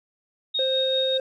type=tone with tremolo; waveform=sine; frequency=3729 Hz; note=A#7; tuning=in tune; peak=-22 dBFS; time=0.54-1.18 s; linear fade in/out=10 ms; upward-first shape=sine; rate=5.1 Hz; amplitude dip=30%
type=tone; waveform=triangle; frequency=525 Hz; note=C5; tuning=6 cents sharp; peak=-21 dBFS; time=0.59-1.2 s; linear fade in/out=2 ms
effects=none